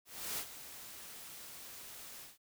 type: noise with ADSR envelope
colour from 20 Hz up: white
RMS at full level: -38 dBFS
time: 0.05-2.38 s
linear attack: 330 ms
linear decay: 69 ms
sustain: -12 dB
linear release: 160 ms
effects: none